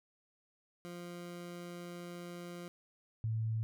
20% pulse / sine tone pair in turn, 174.61 / 111.28 Hz, F3 / A2, 0 / +20 cents, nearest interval minor sixth, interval 780 cents, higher first, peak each -39 / -32 dBFS, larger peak second, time 0.85-2.68 / 3.24-3.63 s, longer first, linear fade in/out 0 ms, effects none

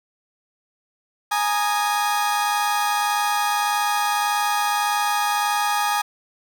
35% pulse chord, Ab suspended second, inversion none, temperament equal with one note detuned, 830.6 / 932.3 / 1238.8 Hz, Ab5 / Bb5 / Eb6, 0 / 0 / -8 cents, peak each -20 / -26 / -23 dBFS, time 1.31-6.02 s, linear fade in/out 10 ms, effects none

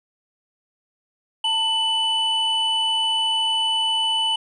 triangle tone pair together, 893 / 2987 Hz, A5 / F#7, +25 / +16 cents, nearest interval octave + major sixth, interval 2091 cents, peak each -24 / -18 dBFS, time 1.44-4.36 s, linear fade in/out 5 ms, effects resampled to 24000 Hz

